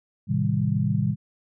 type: chord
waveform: sine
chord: A half-diminished seventh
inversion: none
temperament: just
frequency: 110 / 132 / 158.4 / 198 Hz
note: A2 / C3 / Eb3 / G3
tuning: 0 / +16 / +31 / +18 cents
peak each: -26 dBFS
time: 0.27-1.16 s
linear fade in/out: 50 ms
effects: none